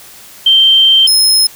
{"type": "tone pair in turn", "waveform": ["sine", "sawtooth"], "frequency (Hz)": [3136, 5158], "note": ["G7", "E8"], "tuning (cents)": [0, -39], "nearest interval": "major sixth", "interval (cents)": 861, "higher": "second", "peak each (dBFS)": -4, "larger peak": "neither", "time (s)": [[0.46, 1.07], [1.07, 1.47]], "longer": "first", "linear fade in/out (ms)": 5, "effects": ["white hiss -36 dBFS RMS until 1.55 s"]}